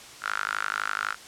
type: tone with high-pass filter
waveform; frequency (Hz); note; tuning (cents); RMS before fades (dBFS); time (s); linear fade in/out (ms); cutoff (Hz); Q
sawtooth; 51.91; G#1; 0; -30; 0.21-1.16; 50; 1400; 8
effects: white hiss -45 dBFS RMS until 1.27 s + low-pass 8000 Hz 12 dB/octave